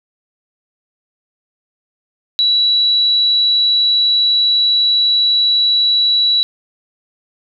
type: tone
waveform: sine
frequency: 3924 Hz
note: B7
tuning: 12 cents flat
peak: -10 dBFS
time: 2.39-6.43 s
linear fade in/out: 0 ms
effects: none